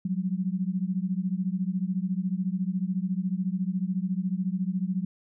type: beating tone pair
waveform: sine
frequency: 180 / 194 Hz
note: F#3 / G3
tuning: -47 / -18 cents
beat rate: 14 Hz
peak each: -28 / -29 dBFS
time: 0.05-5.05 s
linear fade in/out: 5 ms
effects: none